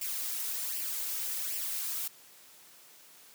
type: noise with flanger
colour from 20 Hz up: blue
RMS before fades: -35 dBFS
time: 0.01-2.08 s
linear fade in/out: 5 ms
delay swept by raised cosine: 0.38 to 3.18 ms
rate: 1.3 Hz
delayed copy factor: +0.6
effects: white hiss -56 dBFS RMS until 3.34 s + high-pass 150 Hz 12 dB/octave